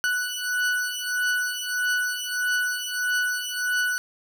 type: beating tone pair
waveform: 40% pulse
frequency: 1480 / 1481.6 Hz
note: F#6 / F#6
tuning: 0 / +2 cents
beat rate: 1.6 Hz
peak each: -26 dBFS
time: 0.04-3.98 s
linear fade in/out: 0 ms
effects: none